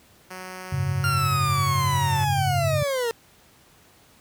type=tone; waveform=5% pulse; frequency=185 Hz; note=F#3; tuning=in tune; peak=-24 dBFS; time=0.3-2.25 s; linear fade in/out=10 ms
type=chord; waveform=sine; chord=F# suspended second; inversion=none; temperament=equal; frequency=92.5 / 103.83 / 138.59 Hz; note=F#2 / G#2 / C#3; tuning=0 / 0 / 0 cents; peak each=-28 / -28 / -24 dBFS; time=0.72-2.83 s; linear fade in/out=5 ms
type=linear sweep; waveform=40% pulse; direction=down; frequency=1404 to 451.2 Hz; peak=-22 dBFS; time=1.04-3.11 s; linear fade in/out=0 ms
effects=pink hiss -55 dBFS RMS until 4.2 s + high-pass 60 Hz 12 dB/octave